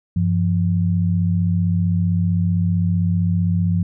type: tone pair together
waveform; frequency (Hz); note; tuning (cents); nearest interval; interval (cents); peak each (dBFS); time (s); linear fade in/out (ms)
sine; 96.6 / 172.12; G2 / F3; -25 / -25; minor seventh; 1000; -18; 0.16-3.83; 5
effects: none